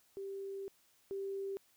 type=tone pair in turn; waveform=sine; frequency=392 / 392 Hz; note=G4 / G4; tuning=0 / 0 cents; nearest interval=unison; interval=0 cents; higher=neither; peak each=-40 / -37 dBFS; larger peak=second; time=0.17-0.68 / 1.11-1.57 s; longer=first; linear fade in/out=0 ms; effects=white hiss -70 dBFS RMS until 1.76 s